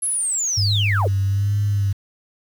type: linear sweep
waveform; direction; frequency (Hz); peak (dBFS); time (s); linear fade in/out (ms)
sine; down; 11070 to 311.1; -19; 0.02-1.08; 10
type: tone with vibrato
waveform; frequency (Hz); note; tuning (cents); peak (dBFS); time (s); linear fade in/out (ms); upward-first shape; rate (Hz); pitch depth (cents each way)
sine; 100; G2; +35; -16; 0.57-1.93; 10; sine; 1.2; 47
effects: tanh soft clip ceiling -9 dBFS + 7-bit